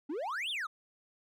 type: exponential two-way sweep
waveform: triangle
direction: up then down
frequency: 267.1 to 3700 to 1170 Hz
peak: -32 dBFS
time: 0.09-0.67 s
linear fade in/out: 10 ms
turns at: 0.5 s
effects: none